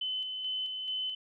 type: tone with tremolo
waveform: sine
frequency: 3035 Hz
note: F#7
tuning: 43 cents sharp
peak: -31 dBFS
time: 0.01-1.15 s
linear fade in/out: 5 ms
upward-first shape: square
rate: 2.3 Hz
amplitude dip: 35%
effects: none